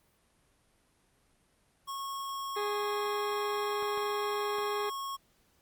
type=tone; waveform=square; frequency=1095 Hz; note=C#6; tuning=22 cents flat; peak=-36 dBFS; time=1.87-5.17 s; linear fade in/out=20 ms
type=harmonic tone; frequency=413.5 Hz; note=G#4; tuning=8 cents flat; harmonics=1 / 2 / 3 / 4 / 5 / 6 / 8 / 9 / 10; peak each=-33 / -39 / -43 / -45 / -47 / -49 / -51 / -52 / -53 dBFS; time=2.56-4.9 s; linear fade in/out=10 ms
type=clicks; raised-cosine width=0.5 ms; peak=-29 dBFS; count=3; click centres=3.826 / 3.976 / 4.585 s
effects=pink hiss -69 dBFS RMS until 5.61 s + Opus 32 kbps